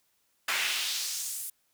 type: noise with high-pass filter sweep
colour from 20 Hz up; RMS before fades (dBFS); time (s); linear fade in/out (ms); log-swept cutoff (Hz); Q
brown; -32; 0.48-1.5; 5; 1800 to 11000; 1.5
effects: white hiss -72 dBFS RMS until 1.73 s